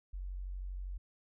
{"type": "tone", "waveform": "sine", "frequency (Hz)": 46.25, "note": "F#1", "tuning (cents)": 0, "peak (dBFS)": -38, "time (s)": [0.13, 0.98], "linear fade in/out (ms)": 10, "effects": []}